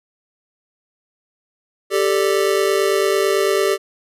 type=chord; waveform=square; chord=G suspended second; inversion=none; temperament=just; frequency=392 / 441 / 588 Hz; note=G4 / A4 / D5; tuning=0 / +4 / +2 cents; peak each=-18 / -21 / -23 dBFS; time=1.9-3.78 s; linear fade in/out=50 ms; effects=resampled to 32000 Hz